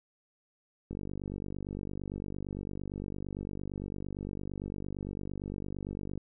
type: click train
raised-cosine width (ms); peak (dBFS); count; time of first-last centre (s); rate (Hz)
3; -25; 258; 0.91-6.176; 48.8
effects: none